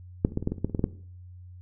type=clicks; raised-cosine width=3 ms; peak=-7 / -27 / -13 / -21 / -12 / -16 / -28 / -12 / -24 / -15 / -14 / -9 dBFS; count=12; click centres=0.249 / 0.321 / 0.374 / 0.426 / 0.474 / 0.52 / 0.582 / 0.646 / 0.697 / 0.748 / 0.794 / 0.841 s; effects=noise-tail reverb RT60 0.5 s tail -17 dB re dry + added 90 Hz sine -43 dBFS peak until 1.61 s